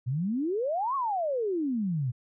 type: exponential two-way sweep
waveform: sine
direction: up then down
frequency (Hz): 116.54 to 1133 to 116.54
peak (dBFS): -26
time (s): 0.06-2.12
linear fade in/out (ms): 20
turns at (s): 0.95
effects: none